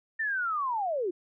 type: linear sweep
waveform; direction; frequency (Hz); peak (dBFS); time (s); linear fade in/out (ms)
sine; down; 1820 to 331.8; -27; 0.19-1.11; 10
effects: none